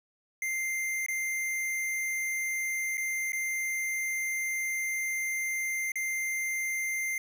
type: tone with dropouts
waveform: square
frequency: 2093 Hz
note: C7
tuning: in tune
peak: -30 dBFS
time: 0.42-7.18 s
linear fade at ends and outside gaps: 2 ms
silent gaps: 1.063-1.084 / 2.972-2.978 / 3.321-3.331 / 5.919-5.956 s
effects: none